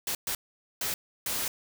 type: noise bursts at uneven times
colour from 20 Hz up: white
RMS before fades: -31 dBFS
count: 4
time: 0.07-0.15 / 0.27-0.35 / 0.81-0.94 / 1.26-1.48 s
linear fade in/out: 2 ms
effects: none

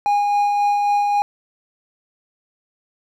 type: tone with tremolo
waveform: triangle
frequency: 819 Hz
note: G#5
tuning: 24 cents flat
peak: -12 dBFS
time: 0.06-1.22 s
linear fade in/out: 0 ms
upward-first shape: sine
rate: 3.7 Hz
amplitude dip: 25%
effects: none

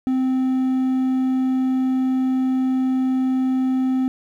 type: tone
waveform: triangle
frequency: 259.6 Hz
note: C4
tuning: 13 cents flat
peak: -15 dBFS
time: 0.07-4.08 s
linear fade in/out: 0 ms
effects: 9-bit

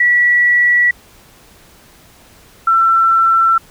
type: tone pair in turn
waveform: sine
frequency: 1943 / 1343.3 Hz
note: B6 / E6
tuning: -29 / +32 cents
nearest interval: tritone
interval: 639 cents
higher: first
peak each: -8 dBFS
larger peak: neither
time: 0-0.91 / 2.67-3.58 s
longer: neither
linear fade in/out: 5 ms
effects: pink hiss -45 dBFS RMS until 3.7 s

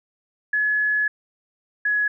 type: tone pair in turn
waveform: sine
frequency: 1700 / 1683.4 Hz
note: G#6 / G#6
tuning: +40 / +23 cents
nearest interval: unison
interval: 17 cents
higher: first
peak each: -18 / -18 dBFS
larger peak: neither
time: 0.53-1.08 / 1.85-2.08 s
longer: first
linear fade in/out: 5 ms
effects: none

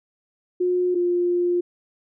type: tone pair in turn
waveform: sine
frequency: 360 / 352.2 Hz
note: F#4 / F4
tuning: -47 / +15 cents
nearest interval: unison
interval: 38 cents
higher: first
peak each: -18 dBFS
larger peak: neither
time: 0.6-0.95 / 0.95-1.61 s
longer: second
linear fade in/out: 10 ms
effects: none

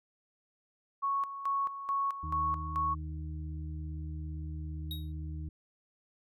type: tone with tremolo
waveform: sine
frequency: 1107 Hz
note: C#6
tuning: 3 cents flat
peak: -28 dBFS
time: 1.02-2.95 s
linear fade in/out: 20 ms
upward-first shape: square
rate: 2.3 Hz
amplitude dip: 70%
type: harmonic tone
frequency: 77.6 Hz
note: D#2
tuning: 4 cents flat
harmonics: 1 / 2 / 4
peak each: -37 / -43 / -49 dBFS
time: 2.23-5.49 s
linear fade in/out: 5 ms
type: tone with exponential decay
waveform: square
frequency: 3784 Hz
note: A#7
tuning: 25 cents sharp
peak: -36 dBFS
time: 4.91-5.12 s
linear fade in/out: 1 ms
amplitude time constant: 44 ms
effects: none

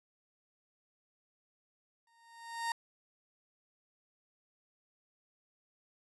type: tone with exponential growth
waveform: 30% pulse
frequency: 926 Hz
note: A#5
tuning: 12 cents flat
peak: -28 dBFS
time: 2.07-2.72 s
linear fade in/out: 2 ms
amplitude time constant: 140 ms
effects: resampled to 24000 Hz

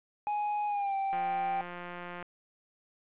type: tone with pitch glide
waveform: triangle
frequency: 833 to 781.7 Hz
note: G#5 to G5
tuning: +5 to -5 cents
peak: -27 dBFS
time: 0.27-1.61 s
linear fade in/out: 0 ms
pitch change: -110 cents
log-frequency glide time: 0.67-0.95 s
type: click train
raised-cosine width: 0.5 ms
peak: -27 dBFS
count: 194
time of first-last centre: 1.13-2.227 s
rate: 176 Hz
effects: resampled to 8000 Hz + 10-bit

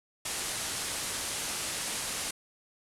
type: low-pass noise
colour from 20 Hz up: white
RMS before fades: -35 dBFS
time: 0.25-2.31 s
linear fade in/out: 5 ms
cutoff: 11000 Hz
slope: 48 dB/octave
effects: none

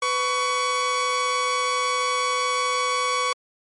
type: tone pair together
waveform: sawtooth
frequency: 500 / 1123.6 Hz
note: B4 / C#6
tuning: +21 / +23 cents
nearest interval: octave + major second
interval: 1402 cents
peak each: -24 / -18 dBFS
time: 0.02-3.33 s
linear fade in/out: 5 ms
effects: low-pass 10000 Hz 12 dB/octave + MP3 48 kbps

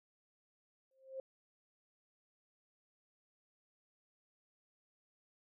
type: tone with exponential growth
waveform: sine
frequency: 530 Hz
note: C5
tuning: 22 cents sharp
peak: -38 dBFS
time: 0.91-1.2 s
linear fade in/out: 2 ms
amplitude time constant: 61 ms
effects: none

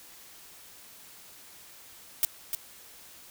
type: noise with echo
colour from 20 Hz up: blue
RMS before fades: -23 dBFS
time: 2.23-2.25 s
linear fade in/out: 0 ms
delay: 300 ms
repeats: 1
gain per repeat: -7 dB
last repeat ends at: 2.55 s
effects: white hiss -51 dBFS RMS until 3.3 s

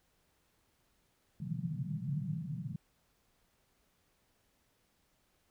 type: band-pass noise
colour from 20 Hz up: pink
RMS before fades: -38 dBFS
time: 1.4-2.76 s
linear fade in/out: 2 ms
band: 130 to 180 Hz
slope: 48 dB/octave
effects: pink hiss -74 dBFS RMS until 5.5 s

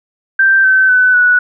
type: tone with pitch steps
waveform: sine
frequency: 1568 / 1535.7 / 1504.1 / 1473.2 Hz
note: G6 / G6 / F#6 / F#6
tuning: 0 / -36 / +28 / -8 cents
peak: -6 dBFS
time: 0.39-1.39 s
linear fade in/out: 5 ms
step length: 250 ms
effects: none

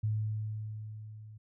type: tone with level ramp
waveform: sine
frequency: 107.7 Hz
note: A2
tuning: 37 cents flat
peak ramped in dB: -27 to -47 dBFS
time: 0.03-1.38 s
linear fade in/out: 10 ms
effects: none

